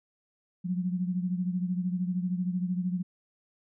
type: beating tone pair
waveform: sine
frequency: 179.2 / 192.2 Hz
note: F3 / G3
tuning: +45 / -34 cents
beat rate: 13 Hz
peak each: -28 / -34 dBFS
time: 0.64-3.03 s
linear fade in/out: 20 ms
effects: none